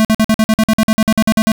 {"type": "tone bursts", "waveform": "square", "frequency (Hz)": 219.5, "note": "A3", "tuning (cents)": -4, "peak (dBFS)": -9, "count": 16, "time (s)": [0, 1.518], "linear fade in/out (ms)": 0, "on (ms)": 48, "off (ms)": 50, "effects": []}